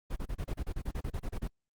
brown noise bursts, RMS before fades -34 dBFS, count 15, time 0.1-1.479 s, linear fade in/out 10 ms, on 63 ms, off 31 ms, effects Opus 24 kbps

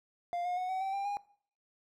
triangle tone with pitch steps, 698.5 / 716.5 / 734.9 / 753.8 / 773.2 / 793.1 / 813.6 Hz, F5 / F5 / F#5 / F#5 / G5 / G5 / G#5, 0 / +44 / -12 / +32 / -24 / +20 / -36 cents, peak -30 dBFS, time 0.33-1.17 s, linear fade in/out 0 ms, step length 120 ms, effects noise-tail reverb RT60 0.5 s tail -19 dB re dry

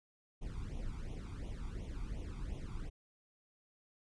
brown noise with flanger, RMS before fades -42 dBFS, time 0.41-2.9 s, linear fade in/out 20 ms, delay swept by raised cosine 0.31 to 0.88 ms, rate 2.8 Hz, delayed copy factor +1, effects resampled to 22050 Hz

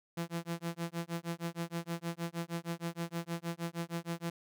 sawtooth tone with tremolo, 169 Hz, E3, 43 cents sharp, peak -29 dBFS, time 0.17-4.3 s, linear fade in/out 5 ms, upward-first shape sine, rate 6.4 Hz, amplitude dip 100%, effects none

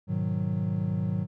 triangle chord, G# minor seventh, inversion none, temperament equal, 103.83 / 123.47 / 155.56 / 185 Hz, G#2 / B2 / D#3 / F#3, 0 / 0 / 0 / 0 cents, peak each -29 / -33 / -29 / -28 dBFS, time 0.07-1.27 s, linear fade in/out 50 ms, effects none

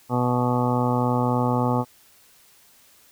harmonic tone, 123.47 Hz, B2, in tune, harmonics 1 / 2 / 3 / 4 / 5 / 6 / 7 / 8 / 9 / 10, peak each -24 / -24 / -33 / -28 / -33 / -32 / -27 / -40 / -31 / -35 dBFS, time 0.09-1.85 s, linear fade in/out 50 ms, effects white hiss -55 dBFS RMS until 3.11 s

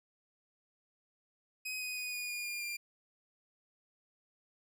sawtooth tone with pitch steps, 2519 / 2497 / 2476 / 2454 / 2433 / 2412 / 2391 Hz, D#7 / D#7 / D#7 / D#7 / D#7 / D7 / D7, +21 / +6 / -9 / -25 / -39 / +46 / +30 cents, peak -34 dBFS, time 1.65-2.77 s, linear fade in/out 10 ms, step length 160 ms, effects none

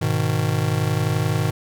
square chord, G# minor, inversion none, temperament just, 103.83 / 124.59 / 155.74 Hz, G#2 / B2 / D#3, 0 / +16 / +2 cents, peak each -24 dBFS, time 0.01-1.51 s, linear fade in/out 10 ms, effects none

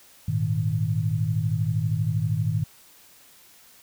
sine chord, Ab suspended second, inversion none, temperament equal with one note detuned, 103.83 / 116.54 / 156.19 Hz, Ab2 / Bb2 / Eb3, 0 / 0 / +7 cents, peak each -26 dBFS, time 0.28-2.64 s, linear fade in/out 5 ms, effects white hiss -53 dBFS RMS until 3.82 s

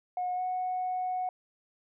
sine tone with pitch glide, 725 to 736 Hz, F#5 to F#5, -35 to -9 cents, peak -28 dBFS, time 0.17-1.29 s, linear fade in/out 2 ms, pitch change +26 cents, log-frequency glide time 0.35-0.41 s, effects tanh soft clip ceiling -25 dBFS

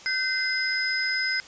sine tone cluster, 1535 / 2062 / 5040 Hz, G6 / C7 / D#8, -37 / -26 / +21 cents, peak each -28 dBFS, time 0.06-1.4 s, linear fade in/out 0 ms, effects white hiss -46 dBFS RMS until 1.47 s + resampled to 16000 Hz

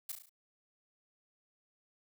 blue noise with echo, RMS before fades -39 dBFS, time 0.09-0.12 s, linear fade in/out 5 ms, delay 35 ms, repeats 5, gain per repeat -5 dB, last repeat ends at 0.295 s, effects none

